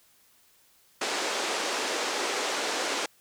pink band-pass noise, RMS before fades -30 dBFS, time 1.01-3.06 s, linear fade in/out 5 ms, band 340 to 7700 Hz, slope 24 dB/octave, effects white hiss -62 dBFS RMS until 3.2 s

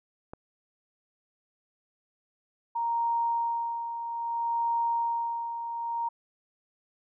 click, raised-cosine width 1 ms, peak -26 dBFS, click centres 0.335 s
sine tone with tremolo, 932.3 Hz, A#5, in tune, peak -24 dBFS, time 2.75-6.09 s, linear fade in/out 10 ms, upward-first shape sine, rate 0.61 Hz, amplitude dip 60%
effects none

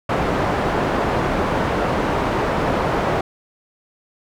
white low-pass noise, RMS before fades -20 dBFS, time 0.09-3.21 s, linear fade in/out 5 ms, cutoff 890 Hz, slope 12 dB/octave, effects none

